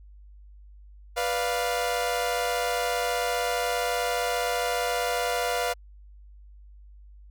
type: chord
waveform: sawtooth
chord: B diminished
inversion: none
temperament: equal with one note detuned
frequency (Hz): 492.2 / 587.3 / 698.5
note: B4 / D5 / F5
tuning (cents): -6 / 0 / 0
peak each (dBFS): -25 / -30 / -24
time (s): 1.16-5.74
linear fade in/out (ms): 20
effects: added 50 Hz sine -46 dBFS peak until 7.3 s